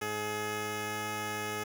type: tone pair together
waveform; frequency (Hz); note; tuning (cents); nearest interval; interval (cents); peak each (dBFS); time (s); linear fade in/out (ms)
10% pulse; 105.92 / 423.1; G#2 / G#4; +35 / +32; 2 octaves; 2397; -32 / -26; 0.01-1.64; 10
effects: 9-bit